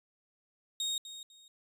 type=tone with echo; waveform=30% pulse; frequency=3729 Hz; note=A#7; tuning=in tune; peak=-29 dBFS; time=0.8-0.98 s; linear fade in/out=2 ms; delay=250 ms; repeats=2; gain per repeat=-12 dB; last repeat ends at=1.48 s; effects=resampled to 32000 Hz